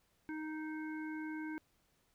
harmonic tone, 311.1 Hz, D#4, in tune, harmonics 1 / 3 / 5 / 7, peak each -40 / -52 / -49 / -54 dBFS, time 0.29-1.58 s, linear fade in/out 0 ms, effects pink hiss -75 dBFS RMS until 2.14 s

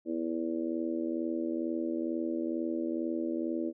harmonic tone, 82.2 Hz, E2, 4 cents flat, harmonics 3 / 4 / 5 / 6 / 7, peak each -36 / -32 / -44 / -42 / -41 dBFS, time 0.05-3.73 s, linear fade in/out 50 ms, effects none

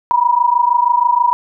sine tone pair together, 954 / 980.3 Hz, A#5 / B5, +40 / -13 cents, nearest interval unison, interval 47 cents, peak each -13 dBFS, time 0.11-1.33 s, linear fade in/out 0 ms, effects none

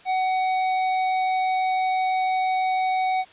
sine tone with hard clipping, 749 Hz, F#5, 21 cents sharp, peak -22 dBFS, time 0.05-3.25 s, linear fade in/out 50 ms, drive 9 dB, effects white hiss -50 dBFS RMS until 3.32 s + resampled to 8000 Hz

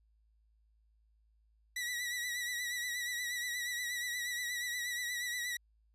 sawtooth tone with vibrato, 1946 Hz, B6, 26 cents flat, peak -32 dBFS, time 1.76-5.57 s, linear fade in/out 5 ms, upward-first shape triangle, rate 8.4 Hz, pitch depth 56 cents each way, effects added 54 Hz sine -67 dBFS peak until 5.94 s + resampled to 32000 Hz

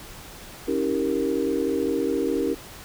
sine chord, C# diminished seventh, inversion none, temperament equal with one note detuned, 277.2 / 322.1 / 392 / 466.2 Hz, C#4 / E4 / G4 / Bb4, 0 / -40 / 0 / 0 cents, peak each -27 dBFS, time 0.67-2.55 s, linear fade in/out 20 ms, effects pink hiss -42 dBFS RMS until 2.84 s

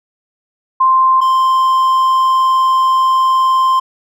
sine / triangle tone pair in turn, 1046.5 / 1046.5 Hz, C6 / C6, 0 / 0 cents, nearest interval unison, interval 0 cents, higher neither, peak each -7 dBFS, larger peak neither, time 0.8-1.21 / 1.21-3.8 s, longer second, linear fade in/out 10 ms, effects none

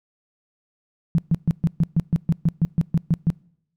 sine tone bursts, 164.81 Hz, E3, in tune, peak -14 dBFS, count 14, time 1.15-3.302 s, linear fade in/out 0 ms, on 33 ms, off 130 ms, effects noise-tail reverb RT60 0.7 s tail -25 dB re dry

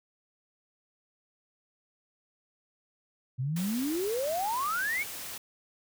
sine exponential sweep, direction up, 121.6 to 2304 Hz, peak -28 dBFS, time 3.38-5.04 s, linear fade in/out 20 ms
white noise, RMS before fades -40 dBFS, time 3.56-5.38 s, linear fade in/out 5 ms
effects none

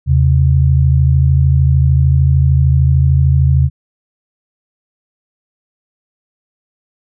sine tone pair together, 80.5 / 133.79 Hz, E2 / C3, -41 / +39 cents, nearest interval major sixth, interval 880 cents, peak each -10 dBFS, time 0.06-3.7 s, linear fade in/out 50 ms, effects none

